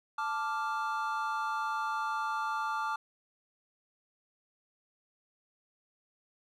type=chord; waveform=triangle; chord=D minor; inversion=second; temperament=equal; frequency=880 / 1174.7 / 1396.9 Hz; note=A5 / D6 / F6; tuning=0 / 0 / 0 cents; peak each=-33 / -33 / -35 dBFS; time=0.18-2.96 s; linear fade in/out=5 ms; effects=none